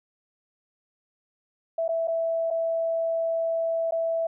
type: tone with dropouts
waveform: sine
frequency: 659.3 Hz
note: E5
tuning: in tune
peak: -23 dBFS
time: 1.78-4.27 s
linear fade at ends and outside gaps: 5 ms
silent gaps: 1.88-1.889 / 2.074-2.08 / 2.504-2.509 / 3.91-3.921 s
effects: none